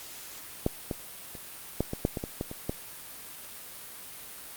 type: clicks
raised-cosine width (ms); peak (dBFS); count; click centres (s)
2; -11 / -17 / -29 / -12 / -18 / -10 / -18 / -19 / -17 / -24 / -15; 11; 0.664 / 0.912 / 1.352 / 1.806 / 1.934 / 2.051 / 2.172 / 2.239 / 2.411 / 2.514 / 2.695
effects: white hiss -44 dBFS RMS until 4.56 s + Opus 48 kbps